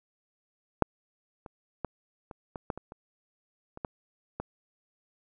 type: clicks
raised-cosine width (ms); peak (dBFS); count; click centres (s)
1; -6 / -29 / -17 / -28 / -23 / -16 / -25 / -29 / -28 / -18 / -19; 11; 0.823 / 1.462 / 1.847 / 2.312 / 2.558 / 2.702 / 2.776 / 2.921 / 3.774 / 3.848 / 4.4
effects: none